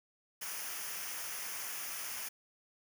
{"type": "noise with comb filter", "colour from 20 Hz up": "white", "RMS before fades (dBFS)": -41, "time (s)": [0.41, 2.29], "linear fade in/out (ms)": 10, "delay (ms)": 0.25, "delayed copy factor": -0.65, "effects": []}